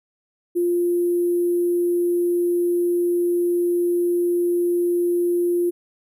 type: tone with sample-and-hold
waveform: sine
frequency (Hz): 349.2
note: F4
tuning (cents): 0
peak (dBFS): -17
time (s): 0.55-5.71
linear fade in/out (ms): 20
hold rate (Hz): 11025
effects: none